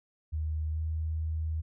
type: tone with pitch glide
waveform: sine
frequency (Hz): 77.78 to 79.28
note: D#2 to D#2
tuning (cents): 0 to +33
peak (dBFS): -29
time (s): 0.32-1.62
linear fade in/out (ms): 20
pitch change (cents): +33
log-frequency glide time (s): 0.71-0.8
effects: none